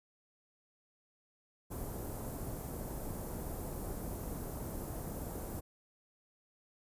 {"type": "band-stop noise", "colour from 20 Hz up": "pink", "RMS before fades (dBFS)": -41, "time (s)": [1.7, 5.61], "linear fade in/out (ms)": 20, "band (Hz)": [720, 13000], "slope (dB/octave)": 12, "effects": ["resampled to 32000 Hz"]}